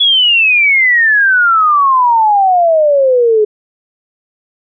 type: exponential sweep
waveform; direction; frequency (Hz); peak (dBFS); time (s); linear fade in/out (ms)
sine; down; 3417 to 417.2; -6; 0-3.45; 10
effects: none